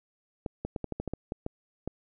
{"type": "clicks", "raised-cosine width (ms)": 2, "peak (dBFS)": -19, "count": 11, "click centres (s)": [0.462, 0.65, 0.762, 0.843, 0.923, 1, 1.077, 1.136, 1.321, 1.464, 1.876], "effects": []}